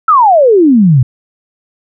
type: exponential sweep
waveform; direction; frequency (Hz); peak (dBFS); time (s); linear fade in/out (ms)
sine; down; 1352 to 118; -3; 0.08-1.03; 5
effects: none